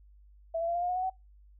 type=tone with pitch steps; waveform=sine; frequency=659.3 / 672 / 684.9 / 698.1 / 711.5 / 725.2 / 739.2 / 753.4 Hz; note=E5 / E5 / F5 / F5 / F5 / F#5 / F#5 / F#5; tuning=0 / +33 / -34 / -1 / +32 / -35 / -2 / +31 cents; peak=-28 dBFS; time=0.54-1.1 s; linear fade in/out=10 ms; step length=70 ms; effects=noise-tail reverb RT60 0.2 s tail -23 dB re dry + added 50 Hz sine -54 dBFS peak until 1.59 s